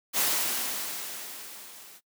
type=noise with level ramp; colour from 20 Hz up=white; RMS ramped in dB=-24 to -50 dBFS; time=0.13-2.01 s; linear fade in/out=50 ms; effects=noise-tail reverb RT60 0.1 s tail -21 dB re dry + high-pass 200 Hz 12 dB/octave